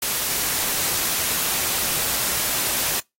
white noise, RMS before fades -23 dBFS, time 0.02-3 s, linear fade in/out 5 ms, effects noise-tail reverb RT60 0.2 s tail -26 dB re dry + AAC 48 kbps

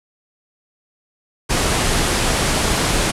pink low-pass noise, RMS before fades -18 dBFS, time 1.49-3.12 s, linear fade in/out 20 ms, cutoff 11000 Hz, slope 48 dB/octave, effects none

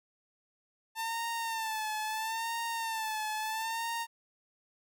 sawtooth tone with vibrato, 892 Hz, A5, 23 cents sharp, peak -29 dBFS, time 0.95-4.07 s, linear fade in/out 50 ms, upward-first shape sine, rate 0.75 Hz, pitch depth 65 cents each way, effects none

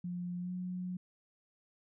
sine tone with pitch glide, 177.1 to 181.45 Hz, F3 to F#3, +24 to -34 cents, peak -36 dBFS, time 0.04-0.97 s, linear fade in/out 5 ms, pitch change +42 cents, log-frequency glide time 0.39-0.52 s, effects none

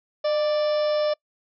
harmonic tone with a mistuned harmonic, 587.3 Hz, D5, in tune, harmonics 1 / 2 / 3 / 4 / 5 / 6 / 7 / 8 / 9, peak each -20 / -34 / -41 / -43 / -43 / -40 / -44 / -46 / -39 dBFS, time 0.24-1.14 s, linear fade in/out 10 ms, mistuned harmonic 1, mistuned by +46 cents, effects noise-tail reverb RT60 0.1 s tail -25 dB re dry

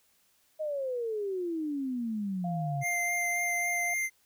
sine exponential sweep, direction down, 632 to 135 Hz, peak -30 dBFS, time 0.59-2.84 s, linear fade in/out 20 ms
sine tone, 698.5 Hz, F5, in tune, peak -35 dBFS, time 2.44-3.94 s, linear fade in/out 5 ms
square tone with vibrato, 2094 Hz, C7, 1 cent sharp, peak -29 dBFS, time 2.81-4.1 s, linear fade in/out 50 ms, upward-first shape triangle, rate 3.7 Hz, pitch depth 14 cents each way
effects white hiss -68 dBFS RMS until 4.25 s

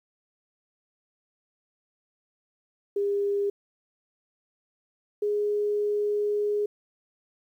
sine tone pair in turn, 403.4 / 415 Hz, G4 / G#4, +50 / -1 cents, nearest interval unison, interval 49 cents, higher second, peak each -23 dBFS, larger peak neither, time 2.96-3.5 / 5.22-6.66 s, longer second, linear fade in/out 5 ms, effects 10-bit

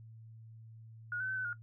sine tone with pitch steps, 1444 / 1519 / 1531 / 1512 / 1429 Hz, F#6 / F#6 / G6 / F#6 / F6, -43 / +45 / -41 / +37 / +39 cents, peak -34 dBFS, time 1.12-1.53 s, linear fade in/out 2 ms, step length 82 ms, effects noise-tail reverb RT60 0.1 s tail -19 dB re dry + added 112 Hz sine -50 dBFS peak until 1.62 s

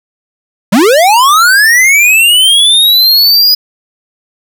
square linear sweep, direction up, 174.61 to 4978 Hz, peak -4 dBFS, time 0.72-3.55 s, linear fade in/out 10 ms, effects none

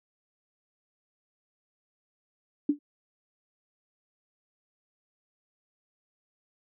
sine tone with exponential decay, 291.1 Hz, D4, 15 cents flat, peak -17 dBFS, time 2.69-2.79 s, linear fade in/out 5 ms, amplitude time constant 20 ms, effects none

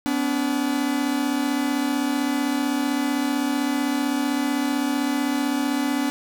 45% pulse tone pair together, 251.3 / 287 Hz, B3 / D4, +30 / -40 cents, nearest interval major second, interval 230 cents, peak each -25 / -23 dBFS, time 0.06-6.1 s, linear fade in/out 0 ms, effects none

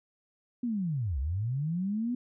sine linear two-way sweep, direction down then up, 250.8 to 61.74 to 250.8 Hz, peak -28 dBFS, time 0.63-2.15 s, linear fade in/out 5 ms, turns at 1.19 s, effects none

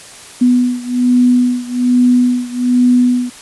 sine beating tone pair, 246.9 / 248.1 Hz, B3 / B3, 0 / +8 cents, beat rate 1.2 Hz, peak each -11 / -13 dBFS, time 0.41-3.3 s, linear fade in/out 10 ms, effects white hiss -35 dBFS RMS until 3.41 s + resampled to 24000 Hz

